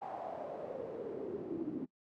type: noise with band-pass filter sweep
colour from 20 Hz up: brown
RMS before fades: -41 dBFS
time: 0.01-1.86 s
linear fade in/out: 20 ms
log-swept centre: 820 to 280 Hz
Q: 5.9
effects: noise-tail reverb RT60 0.1 s tail -19 dB re dry + high-pass 150 Hz 12 dB/octave